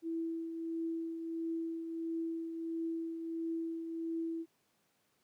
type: tone with tremolo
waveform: sine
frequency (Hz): 329.2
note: E4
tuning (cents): -2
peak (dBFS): -33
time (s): 0.02-4.46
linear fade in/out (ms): 50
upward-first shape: triangle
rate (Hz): 1.5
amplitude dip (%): 50
effects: pink hiss -75 dBFS RMS until 5.23 s + high-pass 150 Hz 12 dB/octave